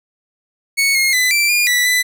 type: tone with pitch steps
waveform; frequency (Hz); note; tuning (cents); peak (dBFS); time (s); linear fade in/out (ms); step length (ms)
sawtooth; 2214 / 2148 / 2005 / 2344 / 2421 / 1964 / 1995; C#7 / C7 / B6 / D7 / D#7 / B6 / B6; -3 / +45 / +26 / -4 / -48 / -10 / +17; -9; 0.77-2.03; 20; 180
effects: none